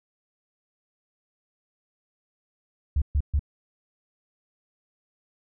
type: tone bursts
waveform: sine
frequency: 71.6 Hz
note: D2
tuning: 43 cents flat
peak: -18 dBFS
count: 3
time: 2.96-3.394 s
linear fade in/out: 5 ms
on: 58 ms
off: 130 ms
effects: tanh soft clip ceiling -15 dBFS